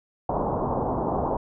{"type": "low-pass noise", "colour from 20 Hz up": "white", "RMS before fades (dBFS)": -26, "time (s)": [0.29, 1.37], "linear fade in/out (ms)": 5, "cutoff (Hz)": 990, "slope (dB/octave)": 48, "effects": []}